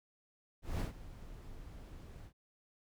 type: noise with ADSR envelope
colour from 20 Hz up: brown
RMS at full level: -33 dBFS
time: 0.62-2.33 s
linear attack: 180 ms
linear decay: 120 ms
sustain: -17 dB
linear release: 79 ms
effects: none